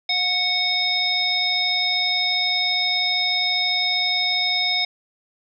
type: harmonic tone with a mistuned harmonic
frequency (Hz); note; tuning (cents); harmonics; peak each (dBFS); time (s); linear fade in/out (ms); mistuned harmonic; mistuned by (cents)
739; F#5; -2; 1 / 3 / 5 / 7; -30 / -24 / -22 / -24; 0.09-4.85; 5; 1; -39
effects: none